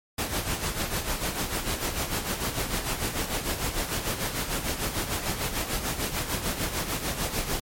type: noise with tremolo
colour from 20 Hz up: pink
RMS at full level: -27 dBFS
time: 0.18-7.6 s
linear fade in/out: 5 ms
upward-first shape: sine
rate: 6.7 Hz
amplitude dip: 60%
effects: MP3 64 kbps